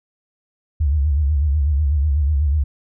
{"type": "tone with vibrato", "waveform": "sine", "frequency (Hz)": 72.8, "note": "D2", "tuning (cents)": -15, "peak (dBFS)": -14, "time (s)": [0.8, 2.64], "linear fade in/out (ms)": 10, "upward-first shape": "sine", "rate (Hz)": 8.1, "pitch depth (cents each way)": 130, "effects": []}